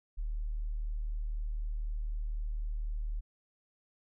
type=tone; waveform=sine; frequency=38.01 Hz; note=D#1; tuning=40 cents flat; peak=-32 dBFS; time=0.17-3.21 s; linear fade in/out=20 ms; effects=none